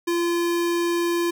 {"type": "tone", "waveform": "square", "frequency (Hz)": 343.4, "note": "F4", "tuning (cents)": -29, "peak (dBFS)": -21, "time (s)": [0.07, 1.31], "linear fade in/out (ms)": 10, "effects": []}